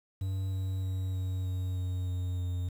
triangle tone with pitch steps, 95.4 / 94.58 / 93.76 / 92.95 / 92.15 / 91.36 / 90.57 / 89.79 Hz, G2 / F#2 / F#2 / F#2 / F#2 / F#2 / F#2 / F2, -47 / +39 / +23 / +8 / -7 / -21 / -36 / +49 cents, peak -28 dBFS, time 0.21-2.69 s, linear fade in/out 5 ms, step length 310 ms, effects 9-bit

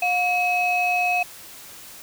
sine tone pair together, 717 / 2560 Hz, F5 / D#7, +45 / +49 cents, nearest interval octave + minor seventh, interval 2204 cents, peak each -20 dBFS, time 0.02-1.23 s, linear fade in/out 5 ms, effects tanh soft clip ceiling -14 dBFS + white hiss -42 dBFS RMS until 2.02 s

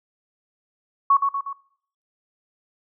sine tone with echo, 1110 Hz, C#6, 2 cents sharp, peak -12 dBFS, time 1.1-1.17 s, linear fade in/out 5 ms, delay 120 ms, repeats 3, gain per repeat -5 dB, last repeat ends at 1.53 s, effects noise-tail reverb RT60 0.6 s tail -20 dB re dry

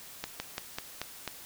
slowing click train, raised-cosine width 0.2 ms, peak -16 dBFS, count 6, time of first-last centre 0.24-1.277 s, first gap 160 ms, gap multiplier 1.13, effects white hiss -48 dBFS RMS until 1.45 s

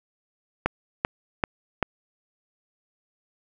click train, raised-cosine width 0.5 ms, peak -6 dBFS, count 4, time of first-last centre 0.66-1.827 s, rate 2.57 Hz, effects none

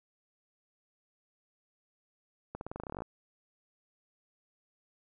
accelerating click train, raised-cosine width 1 ms, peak -25 dBFS, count 15, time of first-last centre 2.55-3.02 s, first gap 61 ms, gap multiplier 0.9, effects none

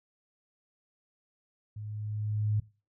sine tone with level ramp, 106 Hz, G#2, 36 cents sharp, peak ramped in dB -38 to -24 dBFS, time 1.76-2.6 s, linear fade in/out 5 ms, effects noise-tail reverb RT60 0.3 s tail -19 dB re dry

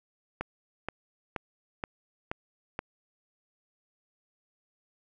click train, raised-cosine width 0.5 ms, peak -17 dBFS, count 6, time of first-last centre 0.41-2.791 s, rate 2.1 Hz, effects none

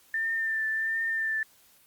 sine tone with vibrato, 1788 Hz, A6, 27 cents sharp, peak -26 dBFS, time 0.14-1.43 s, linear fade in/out 2 ms, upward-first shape triangle, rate 1.4 Hz, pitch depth 29 cents each way, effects white hiss -60 dBFS RMS until 1.86 s + Opus 48 kbps

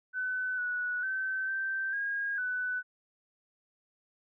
sine tone with pitch steps, 1509 / 1472 / 1539 / 1560 / 1631 / 1496 Hz, F#6 / F#6 / G6 / G6 / G#6 / F#6, +34 / -9 / -32 / -9 / -32 / +19 cents, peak -30 dBFS, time 0.13-2.83 s, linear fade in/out 50 ms, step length 450 ms, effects none

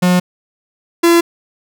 45% pulse tone pair in turn, 180 / 339.8 Hz, F#3 / F4, -47 / -47 cents, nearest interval major seventh, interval 1100 cents, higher second, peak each -9 / -7 dBFS, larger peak second, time 0.02-0.2 / 1.03-1.21 s, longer neither, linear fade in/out 10 ms, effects none

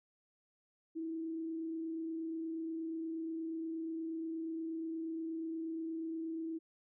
sine tone with frequency modulation, 325.1 Hz, E4, 24 cents flat, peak -37 dBFS, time 0.95-6.59 s, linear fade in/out 20 ms, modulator 28.4 Hz, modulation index 0.22, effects none

